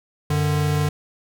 square tone pair together, 94.4 / 148.9 Hz, F#2 / D3, +35 / +24 cents, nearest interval minor sixth, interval 789 cents, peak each -25 / -20 dBFS, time 0.3-0.89 s, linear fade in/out 5 ms, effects none

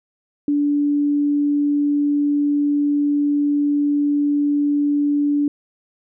sine tone, 290 Hz, D4, 22 cents flat, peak -15 dBFS, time 0.48-5.48 s, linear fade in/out 2 ms, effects none

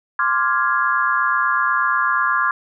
sine chord, D half-diminished seventh, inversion third, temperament equal, 1046.5 / 1174.7 / 1396.9 / 1661.2 Hz, C6 / D6 / F6 / Ab6, 0 / 0 / 0 / 0 cents, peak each -21 dBFS, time 0.19-2.51 s, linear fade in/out 2 ms, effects none

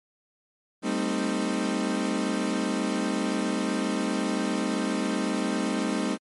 35% pulse chord, A half-diminished seventh, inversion third, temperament equal with one note detuned, 196 / 223.6 / 261.6 / 311.1 Hz, G3 / A3 / C4 / Eb4, 0 / +28 / 0 / 0 cents, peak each -29 dBFS, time 0.82-6.18 s, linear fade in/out 50 ms, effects MP3 48 kbps

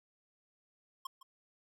square tone with echo, 1066 Hz, C6, 32 cents sharp, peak -39 dBFS, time 1.05-1.07 s, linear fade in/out 5 ms, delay 160 ms, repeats 1, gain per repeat -15 dB, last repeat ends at 1.23 s, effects none

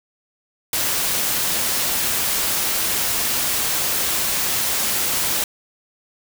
white noise, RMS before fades -21 dBFS, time 0.73-5.44 s, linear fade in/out 2 ms, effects none

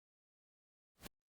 pink noise with exponential growth, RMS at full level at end -44 dBFS, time 0.95-1.07 s, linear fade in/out 2 ms, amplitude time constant 24 ms, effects Opus 48 kbps

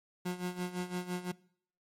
30% pulse tone with tremolo, 179.8 Hz, F#3, 49 cents flat, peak -29 dBFS, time 0.25-1.32 s, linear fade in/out 10 ms, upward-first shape sine, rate 5.9 Hz, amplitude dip 75%, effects noise-tail reverb RT60 0.6 s tail -22 dB re dry + MP3 64 kbps

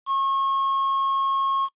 triangle tone with quantisation, 1087 Hz, C#6, 34 cents flat, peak -19 dBFS, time 0.06-1.69 s, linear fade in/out 50 ms, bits 7, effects noise-tail reverb RT60 0.1 s tail -21 dB re dry + resampled to 8000 Hz

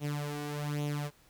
sawtooth tone with flanger, 146.83 Hz, D3, in tune, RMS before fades -35 dBFS, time 0-1.11 s, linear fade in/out 50 ms, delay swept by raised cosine 0.3 to 2.7 ms, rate 1.2 Hz, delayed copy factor +0.7, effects pink hiss -63 dBFS RMS until 1.29 s

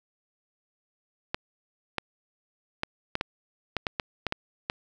clicks, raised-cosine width 0.3 ms, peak -11 dBFS, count 11, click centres 1.345 / 1.983 / 2.834 / 3.154 / 3.211 / 3.767 / 3.868 / 3.998 / 4.267 / 4.324 / 4.699 s, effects none

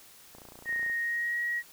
click train, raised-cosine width 1 ms, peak -35 dBFS, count 17, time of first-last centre 0.35-0.898 s, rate 29.2 Hz
sine tone with pitch glide, 1864.7 to 1902.8 Hz, A#6 to A#6, 0 to +35 cents, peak -28 dBFS, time 0.65-1.63 s, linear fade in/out 50 ms, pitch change +35 cents, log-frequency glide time 0.99-1.4 s
effects white hiss -54 dBFS RMS until 1.72 s

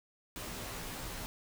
pink noise with comb filter, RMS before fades -42 dBFS, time 0.36-1.26 s, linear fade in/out 0 ms, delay 14 ms, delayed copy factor -0.75, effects none

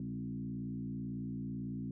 sine tone with frequency modulation, 200 Hz, G3, 35 cents sharp, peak -37 dBFS, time 0-1.91 s, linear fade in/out 2 ms, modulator 58.1 Hz, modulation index 1.4, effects none

